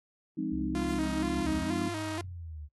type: chord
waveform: sine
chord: F minor seventh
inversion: none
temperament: equal with one note detuned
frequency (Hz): 174.61 / 207.7 / 261.6 / 309.9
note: F3 / Ab3 / C4 / Eb4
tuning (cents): 0 / 0 / 0 / -7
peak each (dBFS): -38 / -37 / -35 / -33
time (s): 0.37-1.89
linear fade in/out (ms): 10
type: harmonic tone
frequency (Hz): 67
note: C2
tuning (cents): +42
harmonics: 1 / 2 / 3 / 5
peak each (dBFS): -38 / -44 / -48 / -52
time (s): 0.52-1.64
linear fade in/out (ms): 5
type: tone with vibrato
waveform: sawtooth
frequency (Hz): 330.1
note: E4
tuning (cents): +2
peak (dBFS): -30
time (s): 0.75-2.21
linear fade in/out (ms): 0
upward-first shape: square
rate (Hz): 2.1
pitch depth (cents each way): 84
type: linear two-way sweep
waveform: sine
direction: up then down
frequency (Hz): 69.3 to 103.83 to 71.8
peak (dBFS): -39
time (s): 1.34-2.69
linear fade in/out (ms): 50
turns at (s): 1.98
effects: noise-tail reverb RT60 0.1 s tail -23 dB re dry + AAC 32 kbps